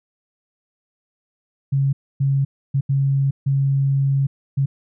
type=tone bursts at uneven times; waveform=sine; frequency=137.4 Hz; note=C#3; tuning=15 cents flat; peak=-15 dBFS; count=6; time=1.72-1.93 / 2.2-2.45 / 2.74-2.81 / 2.89-3.31 / 3.46-4.27 / 4.57-4.66 s; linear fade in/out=10 ms; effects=none